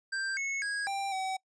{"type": "tone with pitch steps", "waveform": "square", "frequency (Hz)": [1577, 2192, 1647, 789, 761], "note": ["G6", "C#7", "G#6", "G5", "F#5"], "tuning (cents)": [10, -20, -15, 11, 48], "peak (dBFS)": -32, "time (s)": [0.12, 1.37], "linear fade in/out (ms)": 10, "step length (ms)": 250, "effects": ["noise-tail reverb RT60 0.1 s tail -24 dB re dry", "resampled to 22050 Hz"]}